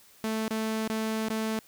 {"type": "tone with dropouts", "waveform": "sawtooth", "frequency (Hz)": 220, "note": "A3", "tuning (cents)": 0, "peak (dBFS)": -24, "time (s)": [0.24, 1.59], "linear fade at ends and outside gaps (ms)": 0, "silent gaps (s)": [[0.48, 0.507], [0.877, 0.899], [1.285, 1.302]], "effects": ["white hiss -57 dBFS RMS until 1.67 s"]}